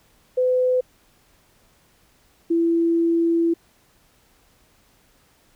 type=tone pair in turn; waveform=sine; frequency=506 / 334.7 Hz; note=B4 / E4; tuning=+42 / +26 cents; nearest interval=perfect fifth; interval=716 cents; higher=first; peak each=-16 dBFS; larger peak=neither; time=0.37-0.81 / 2.5-3.54 s; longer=second; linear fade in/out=10 ms; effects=pink hiss -59 dBFS RMS until 5.55 s